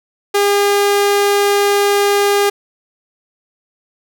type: tone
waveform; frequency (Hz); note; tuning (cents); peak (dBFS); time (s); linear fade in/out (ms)
sawtooth; 404.9; G#4; -44; -7; 0.34-2.5; 10
effects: none